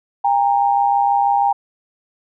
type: tone pair together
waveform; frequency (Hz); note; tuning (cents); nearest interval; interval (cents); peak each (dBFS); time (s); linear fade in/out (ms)
sine; 803.8 / 930; G5 / A#5; +43 / -4; minor third; 253; -14 / -18; 0.24-1.53; 10
effects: none